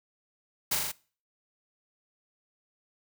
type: noise with echo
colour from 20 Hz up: white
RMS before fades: -27 dBFS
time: 0.71-0.76 s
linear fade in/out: 10 ms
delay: 40 ms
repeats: 4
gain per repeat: -2 dB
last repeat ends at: 0.92 s
effects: noise-tail reverb RT60 0.4 s tail -22 dB re dry